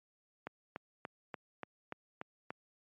click train, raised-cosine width 0.5 ms, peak -25 dBFS, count 8, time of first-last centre 0.47-2.505 s, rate 3.44 Hz, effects high-pass 150 Hz 12 dB/octave + MP3 48 kbps

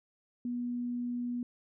sine tone, 243 Hz, B3, 28 cents flat, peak -32 dBFS, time 0.45-1.43 s, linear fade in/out 2 ms, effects none

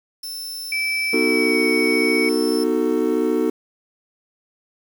sawtooth tone, 5310 Hz, E8, 12 cents sharp, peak -26 dBFS, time 0.23-2.64 s, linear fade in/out 5 ms
sine tone with pitch glide, 2314 to 2243 Hz, D7 to C#7, -26 to +20 cents, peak -20 dBFS, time 0.72-2.29 s, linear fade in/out 2 ms, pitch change -54 cents, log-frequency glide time 1.17-1.62 s
triangle chord, B dominant seventh, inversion none, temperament just, 246.9 / 308.7 / 370.4 / 444.5 Hz, B3 / D#4 / F#4 / A4, 0 / -14 / +2 / +18 cents, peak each -22 / -20 / -21 / -20 dBFS, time 1.13-3.5 s, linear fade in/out 5 ms
effects 7-bit

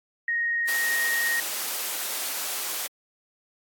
sine tone with vibrato, 1869 Hz, A#6, 4 cents sharp, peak -23 dBFS, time 0.28-1.4 s, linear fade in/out 2 ms, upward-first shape square, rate 20 Hz, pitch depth 9 cents each way
white noise, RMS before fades -30 dBFS, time 0.67-2.88 s, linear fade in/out 20 ms
effects high-pass 400 Hz 12 dB/octave + AAC 64 kbps

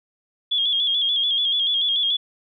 sine tone with vibrato, 3335 Hz, G#7, 7 cents sharp, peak -18 dBFS, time 0.51-2.17 s, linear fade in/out 10 ms, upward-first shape square, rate 6.9 Hz, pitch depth 49 cents each way, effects none

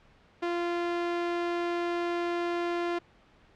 sawtooth tone, 346 Hz, F4, 16 cents flat, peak -24 dBFS, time 0.42-2.99 s, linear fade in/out 10 ms, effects pink hiss -60 dBFS RMS until 3.55 s + low-pass 3000 Hz 12 dB/octave

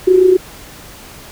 sine tone with amplitude modulation, 370 Hz, F#4, in tune, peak -3 dBFS, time 0.07-0.37 s, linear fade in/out 10 ms, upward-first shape sine, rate 28.1 Hz, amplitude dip 60%, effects pink hiss -36 dBFS RMS until 1.31 s

